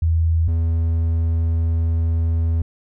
sine / triangle tone pair in turn, 82 / 82.3 Hz, E2 / E2, -9 / -2 cents, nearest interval unison, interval 7 cents, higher second, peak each -14 / -14 dBFS, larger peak neither, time 0.02-0.48 / 0.48-2.62 s, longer second, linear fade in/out 5 ms, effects none

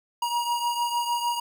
square beating tone pair, 951 / 957.6 Hz, A#5 / A#5, +34 / +46 cents, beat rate 6.6 Hz, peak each -26 / -32 dBFS, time 0.22-1.4 s, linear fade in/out 5 ms, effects none

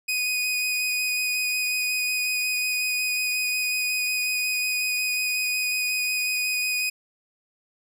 sawtooth tone with vibrato, 2489 Hz, D#7, in tune, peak -20 dBFS, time 0.08-6.9 s, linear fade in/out 10 ms, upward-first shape square, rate 5.5 Hz, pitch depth 8 cents each way, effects none

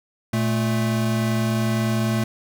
square tone pair together, 116.54 / 219.9 Hz, A#2 / A3, 0 / -1 cents, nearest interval major seventh, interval 1099 cents, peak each -23 dBFS, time 0.33-2.24 s, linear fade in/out 5 ms, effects none

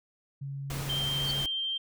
sine tone with pitch glide, 138.59 to 139.39 Hz, C#3 to C#3, 0 to +10 cents, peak -34 dBFS, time 0.41-1.45 s, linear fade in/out 10 ms, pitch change +10 cents, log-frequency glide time 0.97-1.08 s
pink noise, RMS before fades -38 dBFS, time 0.7-1.46 s, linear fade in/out 2 ms
sine tone, 3154 Hz, G7, 10 cents sharp, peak -29 dBFS, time 0.89-1.78 s, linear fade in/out 10 ms
sine tone with exponential growth, 4456 Hz, C#8, 8 cents sharp, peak -29 dBFS, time 1.19-1.31 s, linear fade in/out 0 ms, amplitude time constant 25 ms
effects none

